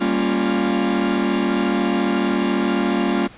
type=chord; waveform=45% pulse; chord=G half-diminished seventh; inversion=none; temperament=equal with one note detuned; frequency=198.85 / 233.1 / 277.2 / 349.2 Hz; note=G3 / Bb3 / Db4 / F4; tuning=+25 / 0 / 0 / 0 cents; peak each=-23 dBFS; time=0-3.28 s; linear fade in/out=20 ms; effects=pink hiss -44 dBFS RMS until 3.37 s + resampled to 8000 Hz